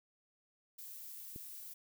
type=noise; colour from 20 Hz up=violet; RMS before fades=-49 dBFS; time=0.78-1.74 s; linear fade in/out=10 ms
type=click; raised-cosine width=3 ms; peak=-35 dBFS; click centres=1.361 s
effects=none